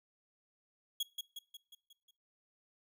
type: tone with echo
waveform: 40% pulse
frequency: 3322 Hz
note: G#7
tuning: in tune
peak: -32 dBFS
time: 1-1.03 s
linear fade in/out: 5 ms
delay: 180 ms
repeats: 6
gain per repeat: -5 dB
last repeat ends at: 2.11 s
effects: noise-tail reverb RT60 0.4 s tail -22 dB re dry